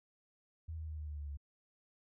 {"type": "tone with pitch steps", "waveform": "sine", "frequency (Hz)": [80.8, 79.14, 77.51, 75.91, 74.35, 72.82, 71.32], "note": ["E2", "D#2", "D#2", "D#2", "D2", "D2", "C#2"], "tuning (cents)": [-34, 30, -6, -42, 22, -14, 50], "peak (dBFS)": -40, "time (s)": [0.68, 1.373], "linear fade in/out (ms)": 10, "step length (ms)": 99, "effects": []}